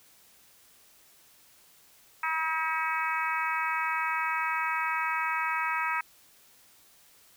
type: harmonic tone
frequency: 320 Hz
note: D#4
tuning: 49 cents sharp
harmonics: 3 / 4 / 5 / 6 / 7 / 8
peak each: -32 / -32 / -35 / -36 / -35 / -37 dBFS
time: 2.23-6.01 s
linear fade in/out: 5 ms
effects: white hiss -59 dBFS RMS until 7.36 s